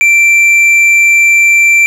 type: tone with tanh clipping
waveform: sine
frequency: 2349 Hz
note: D7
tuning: in tune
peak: -5 dBFS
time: 0.01-1.86 s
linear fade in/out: 0 ms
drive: 6 dB
effects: none